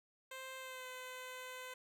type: tone with pitch glide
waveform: 10% pulse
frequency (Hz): 523.3 to 509.6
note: C5 to C5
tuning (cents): 0 to -46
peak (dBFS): -38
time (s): 0.31-1.74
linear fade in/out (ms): 5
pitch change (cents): -46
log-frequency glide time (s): 0.58-0.87
effects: none